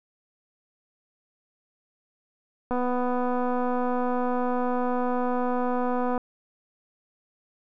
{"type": "click train", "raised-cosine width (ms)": 1, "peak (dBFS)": -15, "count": 861, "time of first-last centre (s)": [2.71, 6.178], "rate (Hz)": 248, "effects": []}